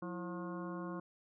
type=harmonic tone with a mistuned harmonic; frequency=179.2 Hz; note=F3; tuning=45 cents sharp; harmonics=1 / 2 / 3 / 4 / 5 / 6 / 7 / 8; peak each=-43 / -44 / -50 / -55 / -58 / -48 / -58 / -55 dBFS; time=0.02-1 s; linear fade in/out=5 ms; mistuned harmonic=2; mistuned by=-110 cents; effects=none